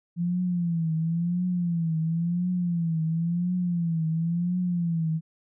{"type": "tone with vibrato", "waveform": "sine", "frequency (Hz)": 170, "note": "F3", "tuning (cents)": -46, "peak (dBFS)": -23, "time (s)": [0.16, 5.21], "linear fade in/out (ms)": 50, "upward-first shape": "triangle", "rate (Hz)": 0.96, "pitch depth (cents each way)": 120, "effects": []}